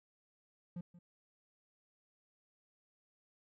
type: tone with echo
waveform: triangle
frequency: 174.61 Hz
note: F3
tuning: in tune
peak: -38 dBFS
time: 0.76-0.81 s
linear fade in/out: 5 ms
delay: 180 ms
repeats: 1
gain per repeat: -15 dB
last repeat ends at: 0.99 s
effects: none